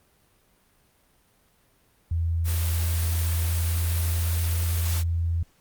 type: tone with pitch glide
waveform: sine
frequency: 83.2 to 83.97 Hz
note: E2 to E2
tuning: +17 to +33 cents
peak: -22 dBFS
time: 2.11-5.43 s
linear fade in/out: 5 ms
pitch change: +16 cents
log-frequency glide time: 2.93-4.45 s
type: noise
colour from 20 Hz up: white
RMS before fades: -33 dBFS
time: 2.44-5.04 s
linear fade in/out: 50 ms
effects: pink hiss -63 dBFS RMS until 5.6 s + Opus 32 kbps